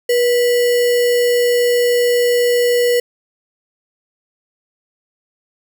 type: tone with sample-and-hold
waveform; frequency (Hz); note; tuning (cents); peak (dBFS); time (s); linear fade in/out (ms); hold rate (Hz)
sine; 483.7; B4; -36; -11; 0.09-3; 5; 2450
effects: none